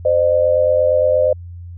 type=tone pair together; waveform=sine; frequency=518 / 606.6 Hz; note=C5 / D#5; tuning=-17 / -44 cents; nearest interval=minor third; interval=273 cents; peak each=-14 dBFS; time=0.05-1.33 s; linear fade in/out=5 ms; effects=added 87 Hz sine -30 dBFS peak until 1.77 s